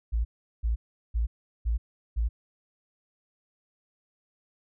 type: tone bursts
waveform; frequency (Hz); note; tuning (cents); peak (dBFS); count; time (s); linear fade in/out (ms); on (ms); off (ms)
sine; 56.6; A1; +50; -23; 5; 0.12-2.29; 20; 130; 380
effects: none